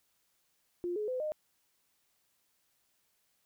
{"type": "tone with pitch steps", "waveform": "sine", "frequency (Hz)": [351.5, 422.9, 508.7, 612], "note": ["F4", "G#4", "C5", "D#5"], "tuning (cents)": [11, 31, -49, -29], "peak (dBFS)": -32, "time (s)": [0.84, 1.32], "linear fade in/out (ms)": 0, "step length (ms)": 120, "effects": ["white hiss -75 dBFS RMS until 3.45 s"]}